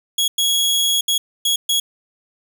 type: tone bursts at uneven times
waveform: sawtooth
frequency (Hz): 3332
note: G#7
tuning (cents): +5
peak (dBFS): -12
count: 5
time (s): 0.18-0.28 / 0.38-1.01 / 1.08-1.18 / 1.45-1.56 / 1.69-1.8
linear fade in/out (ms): 5
effects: none